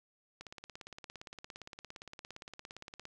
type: click train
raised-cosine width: 0.2 ms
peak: -29 dBFS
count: 47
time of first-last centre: 0.41-3.054 s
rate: 17.4 Hz
effects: none